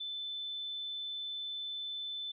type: tone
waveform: sine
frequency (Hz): 3520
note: A7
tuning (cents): 0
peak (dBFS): -37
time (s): 0-2.32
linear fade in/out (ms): 10
effects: none